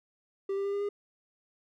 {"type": "tone with pitch steps", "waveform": "triangle", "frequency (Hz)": [392, 395.9, 399.8, 403.7, 407.7], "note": ["G4", "G4", "G4", "G#4", "G#4"], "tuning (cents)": [0, 17, 34, -49, -32], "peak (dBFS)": -27, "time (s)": [0.49, 0.89], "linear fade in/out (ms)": 5, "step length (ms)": 80, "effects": []}